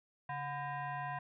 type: tone with frequency modulation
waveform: sine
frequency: 141.1 Hz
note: C#3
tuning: 31 cents sharp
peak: -37 dBFS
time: 0.29-1.19 s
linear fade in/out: 5 ms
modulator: 866 Hz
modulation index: 1.7
effects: none